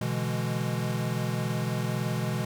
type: chord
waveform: square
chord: E dominant seventh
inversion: second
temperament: equal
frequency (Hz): 123.47 / 146.83 / 164.81 / 207.7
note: B2 / D3 / E3 / G#3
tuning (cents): 0 / 0 / 0 / 0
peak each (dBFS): -31 / -36 / -34 / -35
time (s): 0.01-2.45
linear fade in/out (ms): 5
effects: none